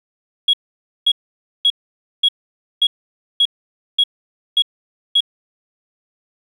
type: tone bursts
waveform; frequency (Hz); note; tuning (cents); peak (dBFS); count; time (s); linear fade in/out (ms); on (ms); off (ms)
sine; 3322; G#7; 0; -9; 9; 0.48-5.206; 5; 54; 530
effects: tanh soft clip ceiling -5 dBFS + 8-bit